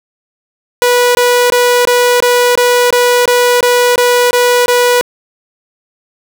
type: tone bursts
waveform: sawtooth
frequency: 489.1 Hz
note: B4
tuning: 17 cents flat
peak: -3 dBFS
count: 12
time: 0.82-5.011 s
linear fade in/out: 0 ms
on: 330 ms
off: 21 ms
effects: none